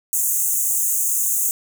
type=high-pass noise; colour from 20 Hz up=pink; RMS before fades=-20 dBFS; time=0.13-1.51 s; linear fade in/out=0 ms; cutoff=6400 Hz; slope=96 dB/octave; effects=none